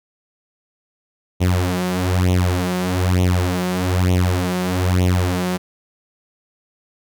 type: tone with flanger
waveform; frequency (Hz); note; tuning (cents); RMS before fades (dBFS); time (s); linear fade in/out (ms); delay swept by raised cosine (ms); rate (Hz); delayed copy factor
sawtooth; 90.8; F#2; -32; -18; 1.4-5.58; 20; 0.31 to 5.41; 1.1; +0.85
effects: none